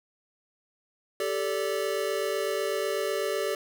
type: chord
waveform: square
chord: G suspended second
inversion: none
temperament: equal with one note detuned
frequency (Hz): 392 / 440 / 579.2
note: G4 / A4 / D5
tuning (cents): 0 / 0 / -24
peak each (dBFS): -32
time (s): 1.2-3.55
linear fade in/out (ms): 2
effects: none